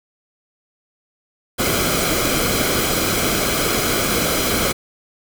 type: noise with comb filter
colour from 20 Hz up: pink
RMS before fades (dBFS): -19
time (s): 1.58-4.73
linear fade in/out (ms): 20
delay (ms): 1.1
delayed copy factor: -0.6
effects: none